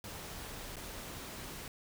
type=noise with dropouts; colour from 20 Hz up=pink; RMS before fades=-45 dBFS; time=0.04-1.68 s; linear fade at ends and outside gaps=2 ms; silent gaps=0.759-0.766 s; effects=none